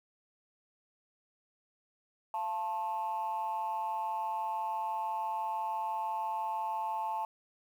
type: tone with amplitude modulation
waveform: sine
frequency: 880 Hz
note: A5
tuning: in tune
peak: -27 dBFS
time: 2.34-7.25 s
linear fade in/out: 2 ms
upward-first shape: sine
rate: 194 Hz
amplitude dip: 85%
effects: tanh soft clip ceiling -26 dBFS + 10-bit